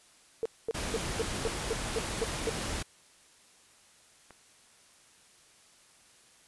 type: tone bursts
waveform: sine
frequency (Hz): 452.5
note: A4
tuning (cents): +48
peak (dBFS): -27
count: 9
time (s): 0.43-2.495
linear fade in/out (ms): 0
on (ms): 25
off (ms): 230
type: noise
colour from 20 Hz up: pink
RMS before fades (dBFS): -35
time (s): 0.74-2.83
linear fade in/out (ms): 10
type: click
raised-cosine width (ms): 0.5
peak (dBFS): -34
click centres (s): 4.307
effects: white hiss -60 dBFS RMS until 6.47 s + resampled to 24000 Hz